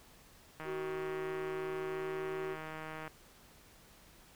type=click train; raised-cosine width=0.5 ms; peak=-29 dBFS; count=390; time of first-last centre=0.6-3.078 s; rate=157 Hz
type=tone with pitch glide; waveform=triangle; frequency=377 to 379.2 Hz; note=F#4 to F#4; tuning=+32 to +43 cents; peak=-35 dBFS; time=0.64-2.57 s; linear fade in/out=50 ms; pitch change=+11 cents; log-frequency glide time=1.88-2.12 s
effects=pink hiss -60 dBFS RMS until 4.35 s